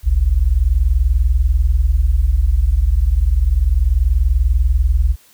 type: tone pair together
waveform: sine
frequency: 48.8 / 69.1 Hz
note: G1 / C#2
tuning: -7 / -5 cents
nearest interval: tritone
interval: 602 cents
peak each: -13 dBFS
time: 0.03-5.16 s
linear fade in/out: 50 ms
effects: tanh soft clip ceiling -4 dBFS + white hiss -50 dBFS RMS until 5.33 s